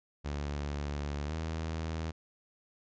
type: tone with pitch glide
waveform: sawtooth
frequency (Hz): 72.4 to 80.33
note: D2 to E2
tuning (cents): -24 to -44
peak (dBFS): -30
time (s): 0.24-2.12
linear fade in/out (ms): 20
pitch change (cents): +180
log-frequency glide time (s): 1.25-1.34
effects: resampled to 16000 Hz